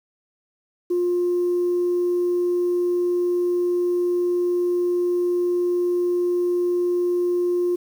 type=tone; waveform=sine; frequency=353.6 Hz; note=F4; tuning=22 cents sharp; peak=-17 dBFS; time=0.9-7.76 s; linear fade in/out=10 ms; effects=tanh soft clip ceiling -15 dBFS + 8-bit